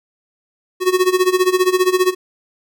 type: tone with tremolo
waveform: square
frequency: 368.4 Hz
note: F#4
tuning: 7 cents flat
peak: -10 dBFS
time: 0.8-2.15 s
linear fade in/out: 50 ms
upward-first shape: sine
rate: 15 Hz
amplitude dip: 85%
effects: none